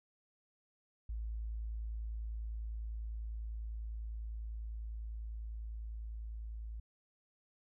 sine tone with level ramp, 55 Hz, A1, in tune, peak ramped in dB -37 to -41 dBFS, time 1.09-6.8 s, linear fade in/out 5 ms, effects none

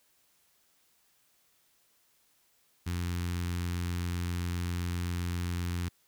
sawtooth tone with notch filter, 87.6 Hz, F2, 6 cents sharp, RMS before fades -33 dBFS, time 2.86-5.89 s, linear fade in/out 10 ms, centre 600 Hz, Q 0.57, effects white hiss -69 dBFS RMS until 6.07 s

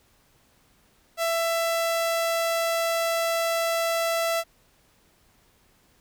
sawtooth tone, 666 Hz, E5, 18 cents sharp, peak -19 dBFS, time 1.17-4.44 s, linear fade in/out 50 ms, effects pink hiss -62 dBFS RMS until 6 s

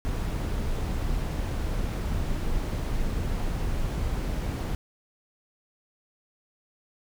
brown noise, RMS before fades -28 dBFS, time 0.05-4.75 s, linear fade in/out 0 ms, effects none

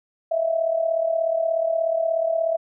sine tone with amplitude modulation, 657 Hz, E5, 6 cents flat, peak -16 dBFS, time 0.31-2.57 s, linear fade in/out 10 ms, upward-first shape sine, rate 36.7 Hz, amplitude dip 70%, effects none

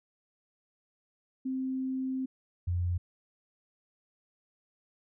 sine tone pair in turn, 261.6 / 88.19 Hz, C4 / F2, 0 / +17 cents, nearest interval octave + perfect fifth, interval 1883 cents, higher first, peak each -30 / -27 dBFS, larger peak second, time 1.45-2.26 / 2.67-2.98 s, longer first, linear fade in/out 10 ms, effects none

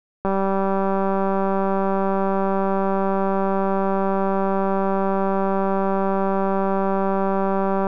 click train, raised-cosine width 1 ms, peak -9 dBFS, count 1479, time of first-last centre 0.25-7.869 s, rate 194 Hz, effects none

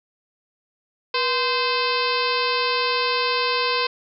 harmonic tone with a mistuned harmonic, 517 Hz, C5, 21 cents flat, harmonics 1 / 2 / 3 / 4 / 5 / 6 / 7 / 8 / 9 / 10, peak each -26 / -24 / -31 / -32 / -27 / -32 / -33 / -30 / -30 / -34 dBFS, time 1.14-3.87 s, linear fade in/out 5 ms, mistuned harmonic 1, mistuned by -110 cents, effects none

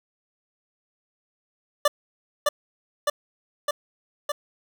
25% pulse tone with echo, 587.3 Hz, D5, in tune, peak -12 dBFS, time 1.85-1.88 s, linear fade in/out 5 ms, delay 610 ms, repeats 4, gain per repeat -2 dB, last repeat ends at 4.32 s, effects none

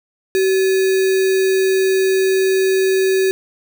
sine tone with sample-and-hold, 380.4 Hz, F#4, 48 cents sharp, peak -12 dBFS, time 0.35-3.31 s, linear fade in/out 0 ms, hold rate 2100 Hz, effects none

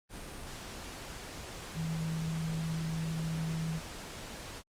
sine tone in noise, 161.4 Hz, E3, 36 cents flat, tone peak -32 dBFS, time 1.74-3.81 s, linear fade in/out 50 ms, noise pink, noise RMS -44 dBFS, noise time 0.09-4.63 s, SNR +9 dB, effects low-pass 10000 Hz 12 dB/octave + Opus 32 kbps

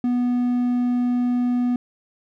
triangle tone, 245.4 Hz, B3, 11 cents flat, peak -16 dBFS, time 0.04-1.76 s, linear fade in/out 2 ms, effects none

